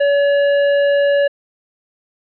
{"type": "tone with hard clipping", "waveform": "sine", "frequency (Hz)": 568, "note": "C#5", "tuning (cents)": 42, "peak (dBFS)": -13, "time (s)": [0, 1.28], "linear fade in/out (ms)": 10, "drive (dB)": 9, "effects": ["resampled to 11025 Hz"]}